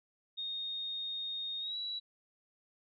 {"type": "tone with pitch glide", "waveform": "sine", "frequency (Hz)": [3700, 3915], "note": ["A#7", "B7"], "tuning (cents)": [-14, -16], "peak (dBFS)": -36, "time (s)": [0.37, 2], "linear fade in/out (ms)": 20, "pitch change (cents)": 98, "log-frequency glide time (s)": [1.6, 1.76], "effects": []}